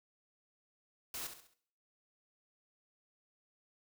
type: noise with echo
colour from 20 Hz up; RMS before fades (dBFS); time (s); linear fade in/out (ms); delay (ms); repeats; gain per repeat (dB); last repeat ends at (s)
white; -42; 1.14-1.27; 2; 67; 4; -8; 1.538
effects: noise-tail reverb RT60 0.6 s tail -18 dB re dry